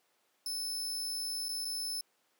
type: tone with dropouts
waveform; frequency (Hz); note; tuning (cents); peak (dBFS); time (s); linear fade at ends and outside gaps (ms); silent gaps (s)
sawtooth; 5260; E8; -5; -32; 0.46-2.01; 2; 1.485-1.49 / 1.648-1.652
effects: pink hiss -73 dBFS RMS until 2.39 s + high-pass 400 Hz 12 dB/octave